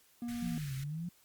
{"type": "tone", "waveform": "triangle", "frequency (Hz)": 238.1, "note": "A#3", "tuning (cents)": 37, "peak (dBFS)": -34, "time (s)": [0.22, 0.58], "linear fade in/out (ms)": 2}
{"type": "band-stop noise", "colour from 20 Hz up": "pink", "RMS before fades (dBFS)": -49, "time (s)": [0.28, 0.84], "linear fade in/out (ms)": 5, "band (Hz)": [190, 1400], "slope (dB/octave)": 48}
{"type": "exponential two-way sweep", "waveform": "sine", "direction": "down then up", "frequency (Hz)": [185, 130.81, 179.1], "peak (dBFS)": -36, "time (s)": [0.42, 1.09], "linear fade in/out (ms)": 5, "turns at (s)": 0.75}
{"effects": ["white hiss -66 dBFS RMS until 1.24 s", "Opus 48 kbps"]}